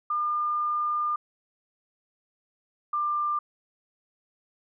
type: tone pair in turn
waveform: sine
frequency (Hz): 1205 / 1191.8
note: D6 / D6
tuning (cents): +44 / +25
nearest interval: unison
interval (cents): 19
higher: first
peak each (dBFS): -24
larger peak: neither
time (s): 0.1-1.16 / 2.93-3.39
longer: first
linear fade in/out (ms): 5
effects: none

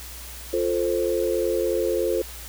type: chord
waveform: sine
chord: F major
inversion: none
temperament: equal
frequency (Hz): 349.2 / 440 / 523.3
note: F4 / A4 / C5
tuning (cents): 0 / 0 / 0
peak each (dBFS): -25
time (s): 0.53-2.22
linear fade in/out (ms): 5
effects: added 60 Hz sine -40 dBFS peak until 2.48 s + white hiss -40 dBFS RMS until 2.48 s

